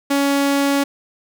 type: tone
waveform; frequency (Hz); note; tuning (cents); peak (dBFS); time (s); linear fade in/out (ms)
sawtooth; 280.1; C#4; +18; -11; 0.1-0.84; 10
effects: none